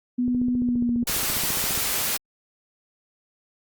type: tone with pitch glide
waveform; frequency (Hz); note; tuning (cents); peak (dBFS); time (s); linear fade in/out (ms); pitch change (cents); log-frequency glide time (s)
sine; 246.9 to 238.6; B3 to A#3; 0 to +41; -20; 0.18-1.04; 10; -59; 0.54-0.92
type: click train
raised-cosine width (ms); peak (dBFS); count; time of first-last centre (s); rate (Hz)
3; -21; 23; 0.28-1.777; 14.7
type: noise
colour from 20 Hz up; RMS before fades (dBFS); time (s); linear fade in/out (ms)
white; -25; 1.07-2.17; 5
effects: Opus 32 kbps